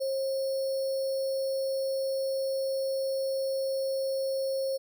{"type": "tone with sample-and-hold", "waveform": "sine", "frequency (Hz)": 537, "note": "C5", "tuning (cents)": 45, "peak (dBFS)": -27, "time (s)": [0, 4.78], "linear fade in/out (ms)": 20, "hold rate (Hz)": 4900, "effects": []}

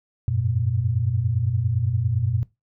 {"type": "tone cluster", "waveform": "sine", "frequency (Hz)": [92.3, 102.4, 119.8], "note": ["F#2", "G#2", "A#2"], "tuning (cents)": [-4, -24, 48], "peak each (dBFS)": [-25, -28, -22], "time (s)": [0.28, 2.43], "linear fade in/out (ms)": 0, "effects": ["noise-tail reverb RT60 0.2 s tail -19 dB re dry"]}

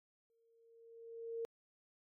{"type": "tone with exponential growth", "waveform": "sine", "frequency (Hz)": 459.4, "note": "A#4", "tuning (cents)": -25, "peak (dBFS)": -37, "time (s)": [0.3, 1.45], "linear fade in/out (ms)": 0, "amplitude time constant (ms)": 250, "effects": ["AAC 48 kbps"]}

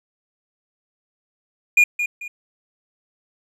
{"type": "tone with echo", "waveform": "triangle", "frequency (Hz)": 2430, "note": "D#7", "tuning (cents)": -42, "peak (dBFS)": -8, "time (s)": [1.77, 1.84], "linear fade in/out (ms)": 5, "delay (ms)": 220, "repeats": 2, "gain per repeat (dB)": -10, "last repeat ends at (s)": 2.28, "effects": []}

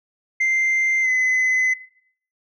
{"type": "tone with pitch glide", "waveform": "sine", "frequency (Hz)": [2088, 2029], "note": ["C7", "B6"], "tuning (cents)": [-4, 46], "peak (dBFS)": -14, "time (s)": [0.4, 1.74], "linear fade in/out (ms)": 10, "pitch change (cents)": -50, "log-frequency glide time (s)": [1.02, 1.09], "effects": ["noise-tail reverb RT60 0.6 s tail -18 dB re dry", "tanh soft clip ceiling -15 dBFS"]}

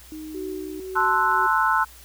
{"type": "tone", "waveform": "sine", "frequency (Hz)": 311.1, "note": "D#4", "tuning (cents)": 0, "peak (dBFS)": -33, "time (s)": [0.12, 0.8], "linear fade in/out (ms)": 0}
{"type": "tone with tremolo", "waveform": "sine", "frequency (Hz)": 376.1, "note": "F#4", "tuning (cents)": 28, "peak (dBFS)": -29, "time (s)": [0.34, 1.47], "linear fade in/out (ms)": 10, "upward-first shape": "sine", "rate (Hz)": 1.9, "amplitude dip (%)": 45}
{"type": "chord", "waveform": "sine", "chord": "F# half-diminished seventh", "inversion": "first", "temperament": "equal", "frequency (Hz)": [880, 1046.5, 1318.5, 1480], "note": ["A5", "C6", "E6", "F#6"], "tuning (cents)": [0, 0, 0, 0], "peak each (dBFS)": -23, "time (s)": [0.95, 1.85], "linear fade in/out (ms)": 20}
{"type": "clicks", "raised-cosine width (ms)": 0.3, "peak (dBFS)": -31, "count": 4, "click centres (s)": [0.957, 1.005, 1.049, 1.316]}
{"effects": ["added 60 Hz sine -48 dBFS peak until 2.04 s", "white hiss -48 dBFS RMS until 2.04 s"]}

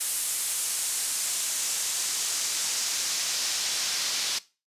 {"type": "noise with band-pass filter sweep", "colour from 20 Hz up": "pink", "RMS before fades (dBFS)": -29, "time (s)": [0, 4.39], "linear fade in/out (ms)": 10, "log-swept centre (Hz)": [9600, 5000], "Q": 1.4, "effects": ["noise-tail reverb RT60 0.3 s tail -19 dB re dry", "resampled to 32000 Hz"]}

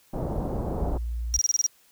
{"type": "low-pass noise", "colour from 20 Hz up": "pink", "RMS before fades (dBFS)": -29, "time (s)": [0.13, 0.98], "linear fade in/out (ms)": 10, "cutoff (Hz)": 800, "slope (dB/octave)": 24}
{"type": "tone", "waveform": "sine", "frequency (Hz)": 58.27, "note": "A#1", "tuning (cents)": 0, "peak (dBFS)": -27, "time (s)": [0.81, 1.39], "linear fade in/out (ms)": 5}
{"type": "tone bursts", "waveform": "triangle", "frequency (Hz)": 5720, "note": "F8", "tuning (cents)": 41, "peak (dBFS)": -18, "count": 7, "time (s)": [1.34, 1.664], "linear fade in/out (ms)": 0, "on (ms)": 24, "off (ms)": 26}
{"effects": ["white hiss -60 dBFS RMS until 1.91 s"]}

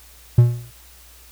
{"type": "tone with exponential decay", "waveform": "triangle", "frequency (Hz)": 120, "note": "B2", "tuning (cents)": -49, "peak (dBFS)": -3, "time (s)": [0.38, 0.71], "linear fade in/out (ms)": 5, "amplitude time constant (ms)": 71, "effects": ["added 60 Hz sine -48 dBFS peak until 1.31 s", "white hiss -48 dBFS RMS until 1.31 s"]}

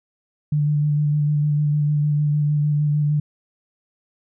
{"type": "tone with vibrato", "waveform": "sine", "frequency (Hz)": 148.3, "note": "D3", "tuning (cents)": 17, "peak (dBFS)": -16, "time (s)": [0.52, 3.2], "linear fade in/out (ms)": 5, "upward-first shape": "square", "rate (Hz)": 6.6, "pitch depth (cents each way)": 15, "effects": []}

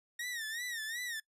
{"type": "tone with vibrato", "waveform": "sawtooth", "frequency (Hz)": 1856, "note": "A#6", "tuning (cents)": -8, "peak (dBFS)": -34, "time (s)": [0.19, 1.2], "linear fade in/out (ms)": 5, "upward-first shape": "sine", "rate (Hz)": 2.7, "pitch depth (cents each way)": 120, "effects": ["noise-tail reverb RT60 0.1 s tail -21 dB re dry", "resampled to 32000 Hz"]}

